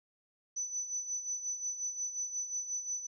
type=tone with tremolo; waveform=sine; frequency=5990 Hz; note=F#8; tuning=20 cents sharp; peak=-32 dBFS; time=0.56-3.07 s; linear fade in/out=10 ms; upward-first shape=sine; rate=5.6 Hz; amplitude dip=65%; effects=none